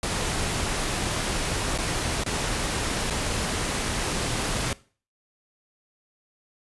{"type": "noise with dropouts", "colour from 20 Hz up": "pink", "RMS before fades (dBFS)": -27, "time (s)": [0.03, 4.73], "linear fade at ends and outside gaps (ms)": 2, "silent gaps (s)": [[1.778, 1.785], [2.237, 2.262], [3.101, 3.106]], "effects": ["noise-tail reverb RT60 0.4 s tail -20 dB re dry", "resampled to 24000 Hz"]}